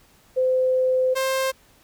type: tone pair in turn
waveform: sine / sawtooth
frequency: 514 / 528.8 Hz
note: C5 / C5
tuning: -31 / +18 cents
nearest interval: unison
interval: 49 cents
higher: second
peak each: -17 dBFS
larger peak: neither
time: 0.36-1.15 / 1.15-1.52 s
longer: first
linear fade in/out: 20 ms
effects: pink hiss -56 dBFS RMS until 1.83 s